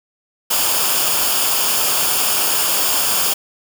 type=noise with comb filter; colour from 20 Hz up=white; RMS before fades=-17 dBFS; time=0.5-3.34 s; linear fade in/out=10 ms; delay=0.5 ms; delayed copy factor=-0.6; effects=none